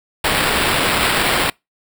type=noise with sample-and-hold; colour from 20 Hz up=blue; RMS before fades=-17 dBFS; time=0.24-1.5 s; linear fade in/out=5 ms; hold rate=6300 Hz; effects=noise-tail reverb RT60 0.2 s tail -26 dB re dry